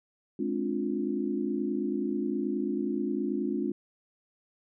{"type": "chord", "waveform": "sine", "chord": "D half-diminished seventh", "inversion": "second", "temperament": "just", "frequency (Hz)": [211.4, 264.3, 293.7, 352.4], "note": ["Ab3", "C4", "D4", "F4"], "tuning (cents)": [31, 18, 0, 16], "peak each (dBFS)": -33, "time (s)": [0.39, 3.72], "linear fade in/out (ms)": 5, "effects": []}